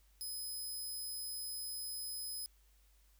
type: tone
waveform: 10% pulse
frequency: 5060 Hz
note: D#8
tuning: 28 cents sharp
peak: -35 dBFS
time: 0.21-2.46 s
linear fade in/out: 0 ms
effects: added 50 Hz sine -65 dBFS peak until 3.19 s + white hiss -73 dBFS RMS until 3.19 s